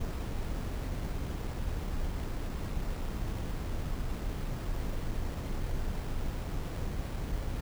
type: noise with sample-and-hold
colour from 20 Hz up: brown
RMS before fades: -34 dBFS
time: 0-7.61 s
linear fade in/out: 10 ms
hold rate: 6300 Hz
effects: none